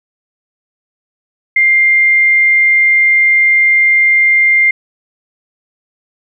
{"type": "tone", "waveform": "sine", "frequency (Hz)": 2100, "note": "C7", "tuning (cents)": 6, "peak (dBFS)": -6, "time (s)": [1.56, 4.71], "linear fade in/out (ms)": 5, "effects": []}